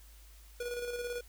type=tone with tremolo; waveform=square; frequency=483.6 Hz; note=B4; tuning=36 cents flat; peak=-35 dBFS; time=0.6-1.21 s; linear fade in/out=5 ms; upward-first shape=square; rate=18 Hz; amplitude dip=40%; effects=added 52 Hz sine -53 dBFS peak until 1.28 s + white hiss -61 dBFS RMS until 1.28 s